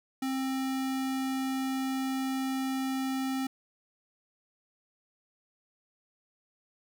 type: tone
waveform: square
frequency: 264.7 Hz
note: C4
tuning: 20 cents sharp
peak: -30 dBFS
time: 0.22-3.47 s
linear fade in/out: 5 ms
effects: none